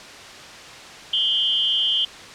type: tone with amplitude modulation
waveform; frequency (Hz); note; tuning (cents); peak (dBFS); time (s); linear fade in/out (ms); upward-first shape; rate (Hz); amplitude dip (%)
sine; 3136; G7; 0; -13; 1.13-2.05; 5; sine; 243; 95
effects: white hiss -39 dBFS RMS until 2.34 s + low-pass 5000 Hz 12 dB/octave